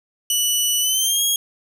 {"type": "tone with pitch glide", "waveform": "15% pulse", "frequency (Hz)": [2960, 3284], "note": ["F#7", "G#7"], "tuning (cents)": [0, -20], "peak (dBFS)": -10, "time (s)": [0.3, 1.36], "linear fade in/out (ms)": 2, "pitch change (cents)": 180, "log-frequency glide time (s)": [0.8, 1.23], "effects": []}